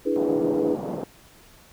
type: chord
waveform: sine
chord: E dominant seventh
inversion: third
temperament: equal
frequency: 293.7 / 329.6 / 415.3 / 493.9 Hz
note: D4 / E4 / G#4 / B4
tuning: 0 / 0 / 0 / 0 cents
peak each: -26 dBFS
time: 0.05-0.76 s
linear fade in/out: 20 ms
type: band-pass noise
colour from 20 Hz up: pink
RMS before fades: -31 dBFS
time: 0.16-1.04 s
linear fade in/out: 0 ms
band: 160 to 790 Hz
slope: 24 dB/octave
effects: pink hiss -52 dBFS RMS until 1.72 s